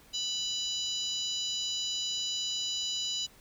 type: harmonic tone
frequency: 987.8 Hz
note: B5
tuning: in tune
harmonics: 3 / 4 / 5 / 6 / 7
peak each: -35 / -35 / -40 / -43 / -39 dBFS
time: 0.13-3.27 s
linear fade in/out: 20 ms
effects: pink hiss -58 dBFS RMS until 3.4 s